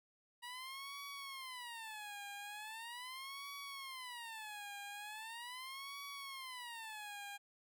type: tone with vibrato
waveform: 15% pulse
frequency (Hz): 955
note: A#5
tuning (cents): +42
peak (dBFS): -40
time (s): 0.42-7.38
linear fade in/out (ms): 20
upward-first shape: sine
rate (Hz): 0.4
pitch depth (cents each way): 290
effects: none